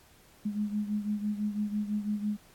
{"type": "beating tone pair", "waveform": "sine", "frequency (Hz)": [207.7, 213.7], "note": ["G#3", "G#3"], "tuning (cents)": [0, 50], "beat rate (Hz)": 6, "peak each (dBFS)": [-30, -35], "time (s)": [0.45, 2.37], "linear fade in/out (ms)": 10, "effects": ["pink hiss -59 dBFS RMS until 2.54 s", "AAC 64 kbps"]}